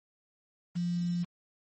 sine tone with quantisation, 174.61 Hz, F3, in tune, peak -28 dBFS, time 0.75-1.25 s, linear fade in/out 20 ms, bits 8, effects MP3 32 kbps

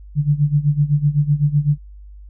sine tone with tremolo, 146.4 Hz, D3, 5 cents flat, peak -10 dBFS, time 0.15-1.78 s, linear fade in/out 50 ms, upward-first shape sine, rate 7.9 Hz, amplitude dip 85%, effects added 50 Hz sine -36 dBFS peak until 2.29 s

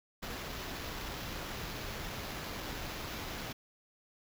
pink noise with sample-and-hold, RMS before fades -41 dBFS, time 0.22-3.53 s, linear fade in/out 10 ms, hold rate 8820 Hz, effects none

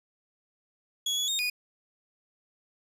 30% pulse tone with pitch steps, 3353 / 3388 / 3700 / 2465 Hz, G#7 / G#7 / A#7 / D#7, +16 / +34 / -14 / -17 cents, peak -24 dBFS, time 1.06-1.5 s, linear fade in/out 5 ms, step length 110 ms, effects resampled to 32000 Hz

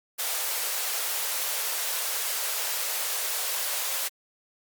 white high-pass noise, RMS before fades -29 dBFS, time 0.18-4.09 s, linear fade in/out 20 ms, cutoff 440 Hz, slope 48 dB/octave, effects Opus 48 kbps

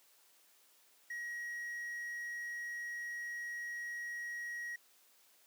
triangle tone with quantisation, 1900 Hz, A#6, 33 cents sharp, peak -38 dBFS, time 1.1-4.76 s, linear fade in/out 5 ms, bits 11, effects white hiss -67 dBFS RMS until 5.46 s + high-pass 300 Hz 12 dB/octave

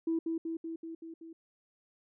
sine tone with echo, 327.9 Hz, E4, 9 cents flat, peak -27 dBFS, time 0.07-0.19 s, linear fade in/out 5 ms, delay 190 ms, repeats 6, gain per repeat -3 dB, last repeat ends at 1.33 s, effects tanh soft clip ceiling -23 dBFS

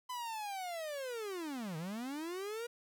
45% pulse linear two-way sweep, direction down then up, 1014 to 151.5 to 483 Hz, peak -39 dBFS, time 0.09-2.67 s, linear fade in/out 10 ms, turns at 1.77 s, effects none

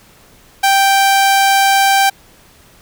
sawtooth tone, 784 Hz, G5, in tune, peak -5 dBFS, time 0.63-2.1 s, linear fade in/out 10 ms, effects pink hiss -46 dBFS RMS until 2.81 s

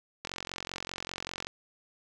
click train, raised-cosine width 0.2 ms, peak -18 dBFS, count 56, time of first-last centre 0.25-1.47 s, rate 45.1 Hz, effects none

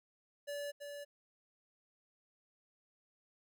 square tone with echo, 576 Hz, D5, 34 cents flat, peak -40 dBFS, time 0.47-0.72 s, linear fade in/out 20 ms, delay 330 ms, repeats 1, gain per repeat -5 dB, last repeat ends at 1.05 s, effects none

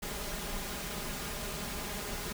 pink noise with comb filter, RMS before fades -38 dBFS, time 0.02-2.33 s, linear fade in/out 10 ms, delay 4.9 ms, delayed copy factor +0.6, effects none

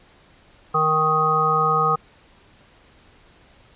harmonic tone, 156.2 Hz, D#3, 7 cents sharp, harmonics 1 / 3 / 5 / 7 / 8, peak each -27 / -25 / -25 / -25 / -18 dBFS, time 0.74-1.96 s, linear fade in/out 10 ms, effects pink hiss -53 dBFS RMS until 3.75 s + resampled to 8000 Hz

